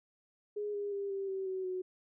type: tone with pitch steps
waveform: sine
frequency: 415.3 / 407.2 / 399.3 / 391.5 / 383.9 / 376.5 / 369.1 Hz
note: G#4 / G#4 / G4 / G4 / G4 / F#4 / F#4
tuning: 0 / -34 / +32 / -2 / -36 / +30 / -4 cents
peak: -34 dBFS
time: 0.56-1.82 s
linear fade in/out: 10 ms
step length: 180 ms
effects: none